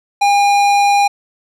sine tone with tanh clipping, 809 Hz, G#5, 46 cents flat, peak -11 dBFS, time 0.21-1.08 s, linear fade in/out 10 ms, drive 17 dB, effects none

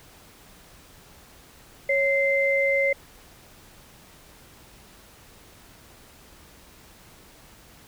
sine tone pair together, 550.7 / 2079 Hz, C#5 / C7, -11 / -12 cents, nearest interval octave + major seventh, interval 2299 cents, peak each -22 dBFS, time 1.89-2.93 s, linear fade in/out 5 ms, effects pink hiss -51 dBFS RMS until 7.87 s

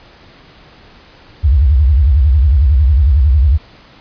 sine tone with vibrato, 69.3 Hz, C#2, in tune, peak -6 dBFS, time 1.43-3.58 s, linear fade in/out 20 ms, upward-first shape sine, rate 11 Hz, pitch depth 260 cents each way, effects pink hiss -42 dBFS RMS until 4 s + resampled to 11025 Hz

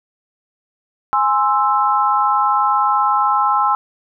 sine chord, Ab augmented, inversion none, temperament equal, 830.6 / 1046.5 / 1318.5 Hz, Ab5 / C6 / E6, 0 / 0 / 0 cents, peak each -17 dBFS, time 1.13-3.75 s, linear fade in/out 0 ms, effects none

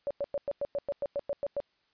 sine tone bursts, 568 Hz, C#5, 42 cents sharp, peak -28 dBFS, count 12, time 0.07-1.602 s, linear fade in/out 0 ms, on 36 ms, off 100 ms, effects white hiss -72 dBFS RMS until 1.93 s + resampled to 11025 Hz

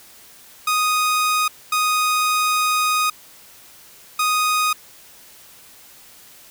sawtooth tone bursts at uneven times, 1244.5 Hz, D#6, in tune, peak -13 dBFS, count 3, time 0.67-1.48 / 1.72-3.1 / 4.19-4.73 s, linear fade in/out 5 ms, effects white hiss -46 dBFS RMS until 6.5 s

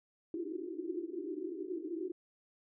pink band-pass noise, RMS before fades -40 dBFS, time 0.34-2.12 s, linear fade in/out 2 ms, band 310 to 380 Hz, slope 96 dB/octave, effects none

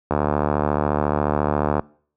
click train, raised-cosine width 1 ms, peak -5 dBFS, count 126, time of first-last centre 0.11-1.795 s, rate 74.2 Hz, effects noise-tail reverb RT60 0.5 s tail -24 dB re dry + high-pass 60 Hz 12 dB/octave

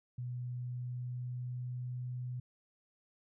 sine tone with pitch glide, 123.47 to 124.69 Hz, B2 to B2, 0 to +17 cents, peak -37 dBFS, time 0.18-2.4 s, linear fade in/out 5 ms, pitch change +17 cents, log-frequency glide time 0.47-2.07 s, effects none

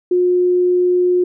sine tone, 359.2 Hz, F4, 49 cents sharp, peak -11 dBFS, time 0.11-1.24 s, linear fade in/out 5 ms, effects none

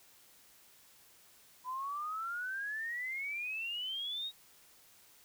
sine exponential sweep, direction up, 994 to 3820 Hz, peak -36 dBFS, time 1.64-4.32 s, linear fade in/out 50 ms, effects white hiss -62 dBFS RMS until 5.24 s

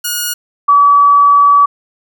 5% pulse / sine tone pair in turn, 1442 / 1144.5 Hz, F#6 / D6, -45 / -45 cents, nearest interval major third, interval 400 cents, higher first, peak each -4 dBFS, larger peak neither, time 0.04-0.34 / 0.68-1.66 s, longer second, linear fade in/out 10 ms, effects none

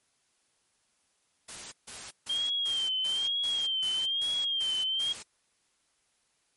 white noise bursts, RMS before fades -42 dBFS, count 10, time 1.48-5.23 s, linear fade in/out 10 ms, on 240 ms, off 150 ms
sine tone with vibrato, 3185 Hz, G7, 27 cents sharp, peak -27 dBFS, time 2.29-5.13 s, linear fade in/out 10 ms, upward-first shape sine, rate 1.1 Hz, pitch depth 74 cents each way
effects white hiss -72 dBFS RMS until 6.56 s + MP3 48 kbps

